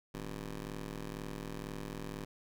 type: ring-modulated tone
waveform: 15% pulse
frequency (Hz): 104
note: G#2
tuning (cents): +3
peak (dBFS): -31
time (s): 0.14-2.25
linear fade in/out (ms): 5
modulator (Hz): 73.1
effects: none